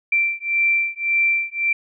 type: beating tone pair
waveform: sine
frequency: 2349 / 2350.8 Hz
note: D7 / D7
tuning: 0 / +1 cents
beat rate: 1.8 Hz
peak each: -20 dBFS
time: 0.12-1.73 s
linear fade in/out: 5 ms
effects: none

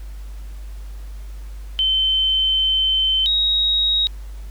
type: tone pair in turn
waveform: sine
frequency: 3081 / 3789 Hz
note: G7 / A#7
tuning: -31 / +27 cents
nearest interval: major third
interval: 358 cents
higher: second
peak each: -15 dBFS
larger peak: neither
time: 1.79-3.26 / 3.26-4.07 s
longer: first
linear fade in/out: 0 ms
effects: added 50 Hz sine -30 dBFS peak until 4.5 s + pink hiss -50 dBFS RMS until 4.5 s

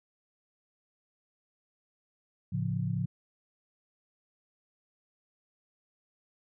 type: chord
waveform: sine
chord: A augmented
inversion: none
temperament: equal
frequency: 110 / 138.59 / 174.61 Hz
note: A2 / C#3 / E#3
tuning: 0 / 0 / 0 cents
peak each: -33 dBFS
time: 2.52-3.06 s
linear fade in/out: 10 ms
effects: none

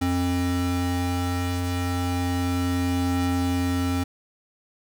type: tone pair together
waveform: square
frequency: 88.97 / 266.6 Hz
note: F2 / C4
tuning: +33 / +33 cents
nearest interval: octave + perfect fifth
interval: 1900 cents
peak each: -26 dBFS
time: 0.01-4.04 s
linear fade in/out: 10 ms
effects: none

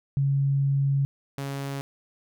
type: tone pair in turn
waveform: sine / sawtooth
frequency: 138.59 / 138.59 Hz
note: C#3 / C#3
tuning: 0 / 0 cents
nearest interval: unison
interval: 0 cents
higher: neither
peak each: -20 / -26 dBFS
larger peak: first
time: 0.17-1.05 / 1.38-1.81 s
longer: first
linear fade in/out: 0 ms
effects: none

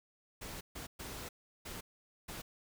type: noise bursts at uneven times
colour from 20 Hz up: pink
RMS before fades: -45 dBFS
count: 5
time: 0.41-0.61 / 0.75-0.87 / 0.99-1.29 / 1.65-1.81 / 2.28-2.42 s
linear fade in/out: 10 ms
effects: none

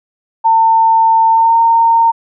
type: tone with pitch glide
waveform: sine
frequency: 900 to 917.3 Hz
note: A5 to A#5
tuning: +39 to -28 cents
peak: -6 dBFS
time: 0.44-2.12 s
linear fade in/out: 20 ms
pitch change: +33 cents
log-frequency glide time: 1.3-1.55 s
effects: none

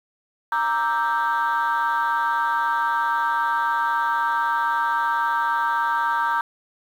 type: chord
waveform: sine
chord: E half-diminished seventh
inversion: second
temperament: equal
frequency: 932.3 / 1174.7 / 1318.5 / 1568 Hz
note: Bb5 / D6 / E6 / G6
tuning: 0 / 0 / 0 / 0 cents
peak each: -21 / -25 / -27 / -24 dBFS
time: 0.52-6.41 s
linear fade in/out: 2 ms
effects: tanh soft clip ceiling -14 dBFS + 8-bit

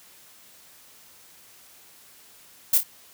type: noise with echo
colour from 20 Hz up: violet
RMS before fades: -18 dBFS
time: 2.73-2.78 s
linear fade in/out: 5 ms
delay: 27 ms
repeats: 2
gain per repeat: -8 dB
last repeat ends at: 2.834 s
effects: white hiss -52 dBFS RMS until 3.13 s + high-pass 60 Hz 12 dB/octave

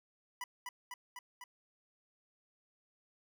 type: tone with echo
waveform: 25% pulse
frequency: 986 Hz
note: B5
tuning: 3 cents flat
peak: -35 dBFS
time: 0.41-0.44 s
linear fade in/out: 2 ms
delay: 250 ms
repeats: 4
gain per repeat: -2 dB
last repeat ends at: 1.44 s
effects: none

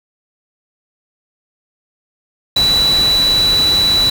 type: tone in noise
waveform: sine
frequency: 3951 Hz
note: B7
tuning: in tune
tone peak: -10 dBFS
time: 2.56-4.1 s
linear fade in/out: 5 ms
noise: pink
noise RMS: -22 dBFS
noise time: 2.56-4.1 s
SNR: +9 dB
effects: none

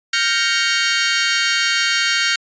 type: chord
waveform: 20% pulse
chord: G half-diminished seventh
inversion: third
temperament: equal with one note detuned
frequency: 1396.9 / 1568 / 1864.7 / 2230 Hz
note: F6 / G6 / Bb6 / Db7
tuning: 0 / 0 / 0 / +10 cents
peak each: -16 dBFS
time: 0.13-2.36 s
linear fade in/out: 5 ms
effects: resampled to 16000 Hz

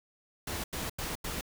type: noise bursts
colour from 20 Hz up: pink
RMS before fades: -36 dBFS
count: 4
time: 0.47-1.411 s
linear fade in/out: 5 ms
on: 170 ms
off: 87 ms
effects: none

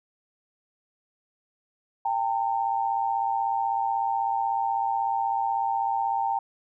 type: tone pair together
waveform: sine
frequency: 792.8 / 909 Hz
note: G5 / A#5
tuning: +19 / -44 cents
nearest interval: major second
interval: 237 cents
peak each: -26 dBFS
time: 2.05-6.39 s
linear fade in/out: 5 ms
effects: none

